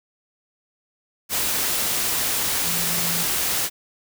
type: tone in noise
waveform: sine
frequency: 170.7 Hz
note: F3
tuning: 39 cents flat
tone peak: -32 dBFS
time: 2.63-3.26 s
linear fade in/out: 50 ms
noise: white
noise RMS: -23 dBFS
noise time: 1.29-3.7 s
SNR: -12 dB
effects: none